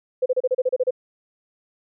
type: tone bursts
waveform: sine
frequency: 509 Hz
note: C5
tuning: 48 cents flat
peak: -16 dBFS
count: 10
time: 0.22-0.908 s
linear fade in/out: 10 ms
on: 40 ms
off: 32 ms
effects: none